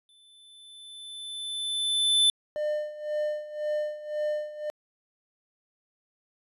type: tone with exponential growth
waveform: square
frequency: 3520 Hz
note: A7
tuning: in tune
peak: -18 dBFS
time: 0.09-2.3 s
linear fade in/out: 1 ms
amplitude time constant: 480 ms
type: tone with tremolo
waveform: triangle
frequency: 602 Hz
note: D5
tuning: 43 cents sharp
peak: -23 dBFS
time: 2.56-4.7 s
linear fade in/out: 0 ms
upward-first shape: sine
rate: 1.9 Hz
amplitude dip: 80%
effects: resampled to 32000 Hz